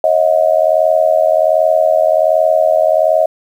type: tone with amplitude modulation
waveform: sine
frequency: 634 Hz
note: D#5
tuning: 32 cents sharp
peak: -4 dBFS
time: 0.04-3.26 s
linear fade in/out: 2 ms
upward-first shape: sine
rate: 81.3 Hz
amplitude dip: 95%
effects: 7-bit